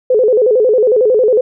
sine tone with vibrato, 466.2 Hz, A#4, in tune, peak -7 dBFS, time 0.1-1.41 s, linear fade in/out 5 ms, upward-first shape square, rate 11 Hz, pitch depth 150 cents each way, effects none

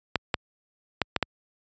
clicks, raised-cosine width 0.3 ms, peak -6 dBFS, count 5, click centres 0.157 / 0.342 / 1.017 / 1.163 / 1.227 s, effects high-pass 60 Hz 12 dB/octave + resampled to 16000 Hz

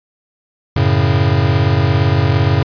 square chord, F# minor, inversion none, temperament equal, 92.5 / 110 / 138.59 Hz, F#2 / A2 / C#3, 0 / 0 / 0 cents, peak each -16 dBFS, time 0.76-2.63 s, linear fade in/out 5 ms, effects resampled to 11025 Hz

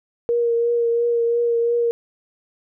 sine tone with vibrato, 470 Hz, A#4, 14 cents sharp, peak -16 dBFS, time 0.29-1.91 s, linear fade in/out 0 ms, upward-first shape triangle, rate 2.9 Hz, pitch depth 22 cents each way, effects none

